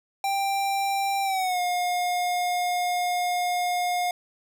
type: tone with pitch glide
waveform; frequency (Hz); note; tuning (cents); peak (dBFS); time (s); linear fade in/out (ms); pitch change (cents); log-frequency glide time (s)
square; 788 to 714.3; G5 to F5; +9 to +39; -24; 0.24-4.11; 2; -170; 1.23-1.6
effects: none